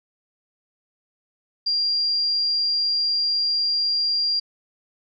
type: tone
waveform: sine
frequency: 4774 Hz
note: D8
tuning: 28 cents sharp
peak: -19 dBFS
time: 1.66-4.4 s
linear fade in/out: 10 ms
effects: none